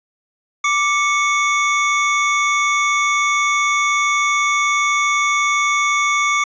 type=tone pair together; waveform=square; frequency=1174.7 / 2212 Hz; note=D6 / C#7; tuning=0 / -4 cents; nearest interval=major seventh; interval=1096 cents; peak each=-18 dBFS; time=0.64-6.44 s; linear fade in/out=5 ms; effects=resampled to 16000 Hz + 9-bit